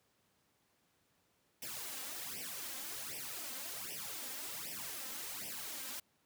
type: noise with flanger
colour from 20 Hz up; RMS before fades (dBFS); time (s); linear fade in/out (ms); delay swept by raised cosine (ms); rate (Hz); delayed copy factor
white; -44; 1.62-6; 5; 0.36 to 3.86; 1.3; +0.95
effects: pink hiss -75 dBFS RMS until 6.25 s + high-pass 100 Hz 12 dB/octave